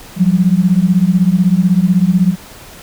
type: beating tone pair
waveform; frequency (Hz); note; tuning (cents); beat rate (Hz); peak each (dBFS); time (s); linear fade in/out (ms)
sine; 174.61 / 190.61; F3 / G3; 0 / -48; 16; -11; 0.16-2.36; 50
effects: pink hiss -36 dBFS RMS until 2.82 s